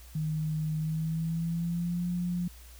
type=tone with pitch glide; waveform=sine; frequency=155.56 to 176.64 Hz; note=D#3 to F3; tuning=0 to +20 cents; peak=-28 dBFS; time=0.15-2.48 s; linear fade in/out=5 ms; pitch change=+220 cents; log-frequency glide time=0.75-2.08 s; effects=added 60 Hz sine -48 dBFS peak until 2.79 s + white hiss -55 dBFS RMS until 2.79 s